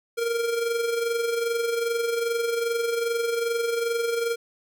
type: tone with amplitude modulation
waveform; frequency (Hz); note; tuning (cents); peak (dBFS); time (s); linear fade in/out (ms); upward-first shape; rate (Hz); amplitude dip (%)
square; 465.9; A#4; -1; -22; 0.17-4.36; 20; sine; 22.5; 50
effects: none